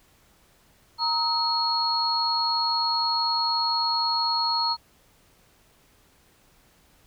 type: tone cluster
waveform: sine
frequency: 931 / 1277 / 4316 Hz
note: A#5 / D#6 / C#8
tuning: -2 / +45 / -47 cents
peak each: -26 / -31 / -24 dBFS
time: 0.98-4.77 s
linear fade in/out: 50 ms
effects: pink hiss -60 dBFS RMS until 7.06 s